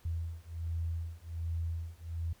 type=beating tone pair; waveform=sine; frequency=82.41 / 83.71 Hz; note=E2 / E2; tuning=0 / +27 cents; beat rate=1.3 Hz; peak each=-37 / -37 dBFS; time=0.05-2.33 s; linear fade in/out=5 ms; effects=pink hiss -64 dBFS RMS until 2.4 s